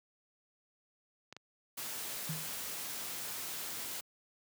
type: clicks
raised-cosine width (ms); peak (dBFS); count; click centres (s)
0.2; -30; 4; 1.326 / 1.366 / 2.075 / 2.509
type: noise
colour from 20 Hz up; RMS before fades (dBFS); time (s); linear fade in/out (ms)
white; -41; 1.77-4.01; 10
type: tone with exponential decay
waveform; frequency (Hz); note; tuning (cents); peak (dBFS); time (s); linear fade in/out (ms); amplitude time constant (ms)
sine; 158; D#3; +27; -33; 2.29-2.57; 5; 59
effects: high-pass 100 Hz 12 dB/octave